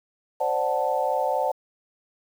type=chord; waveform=sine; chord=D dominant seventh; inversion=third; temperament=equal; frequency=523.3 / 587.3 / 740 / 880 Hz; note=C5 / D5 / F#5 / A5; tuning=0 / 0 / 0 / 0 cents; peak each=-27 dBFS; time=0.4-1.52 s; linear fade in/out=10 ms; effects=8-bit